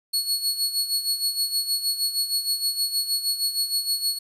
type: tone with tremolo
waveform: sawtooth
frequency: 4366 Hz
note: C#8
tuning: 27 cents flat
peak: -17 dBFS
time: 0.13-4.19 s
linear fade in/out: 10 ms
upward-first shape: sine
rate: 6.4 Hz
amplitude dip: 70%
effects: resampled to 32000 Hz + 9-bit